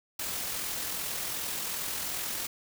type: noise with amplitude modulation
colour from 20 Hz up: white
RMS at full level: -33 dBFS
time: 0.19-2.47 s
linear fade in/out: 5 ms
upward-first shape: sine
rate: 42.6 Hz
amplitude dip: 30%
effects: none